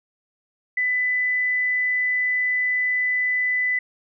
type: tone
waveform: sine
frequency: 1998 Hz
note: B6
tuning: 20 cents sharp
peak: -19 dBFS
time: 0.77-3.79 s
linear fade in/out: 5 ms
effects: none